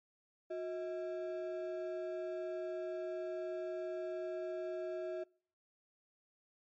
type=ring-modulated tone; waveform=triangle; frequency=499.3 Hz; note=B4; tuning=19 cents sharp; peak=-33 dBFS; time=0.5-5.24 s; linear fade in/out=10 ms; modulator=138 Hz; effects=noise-tail reverb RT60 0.5 s tail -26 dB re dry + MP3 32 kbps